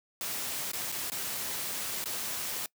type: noise with dropouts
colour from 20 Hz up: white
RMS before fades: -35 dBFS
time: 0.21-2.66 s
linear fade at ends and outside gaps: 1 ms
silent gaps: 0.717-0.733 / 0.918-0.923 / 1.1-1.119 / 2.041-2.057 s
effects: noise-tail reverb RT60 0.1 s tail -23 dB re dry + high-pass 80 Hz 12 dB/octave